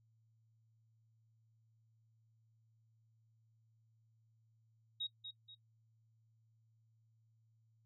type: tone with echo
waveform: sine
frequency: 3779 Hz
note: A#7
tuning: 23 cents sharp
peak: -38 dBFS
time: 5-5.07 s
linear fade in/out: 10 ms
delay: 240 ms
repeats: 2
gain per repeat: -8 dB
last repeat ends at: 5.55 s
effects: noise-tail reverb RT60 0.1 s tail -18 dB re dry + added 112 Hz sine -70 dBFS peak until 7.85 s